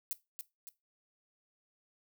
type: noise with echo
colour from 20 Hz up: violet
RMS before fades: -35 dBFS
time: 0.11-0.13 s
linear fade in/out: 0 ms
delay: 280 ms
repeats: 2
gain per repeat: -6 dB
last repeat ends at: 0.69 s
effects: noise-tail reverb RT60 0.2 s tail -17 dB re dry